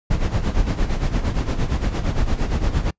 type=noise with tremolo; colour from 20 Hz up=brown; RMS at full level=-17 dBFS; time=0.1-2.91 s; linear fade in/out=10 ms; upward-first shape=sine; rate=8.7 Hz; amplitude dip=70%; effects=noise-tail reverb RT60 0.1 s tail -26 dB re dry + resampled to 16000 Hz